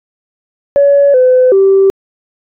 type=tone with pitch steps; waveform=sine; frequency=565 / 508 / 388.6 Hz; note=C#5 / B4 / G4; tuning=+33 / +49 / -15 cents; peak=-3 dBFS; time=0.76-1.9 s; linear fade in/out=0 ms; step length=380 ms; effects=tanh soft clip ceiling 0 dBFS